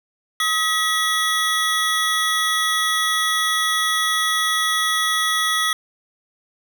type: tone cluster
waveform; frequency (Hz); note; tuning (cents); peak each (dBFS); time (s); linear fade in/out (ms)
square; 1269 / 1940 / 3372; D#6 / B6 / G#7; +34 / -31 / +26; -23; 0.4-5.73; 2
effects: none